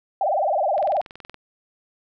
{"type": "tone with vibrato", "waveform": "sine", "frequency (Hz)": 688, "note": "F5", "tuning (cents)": -26, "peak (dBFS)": -18, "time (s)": [0.21, 1.01], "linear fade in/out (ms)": 2, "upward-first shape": "sine", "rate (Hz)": 19, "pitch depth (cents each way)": 280}
{"type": "click train", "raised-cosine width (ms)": 0.3, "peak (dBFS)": -23, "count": 13, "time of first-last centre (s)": [0.78, 1.343], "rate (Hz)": 21.3}
{"effects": []}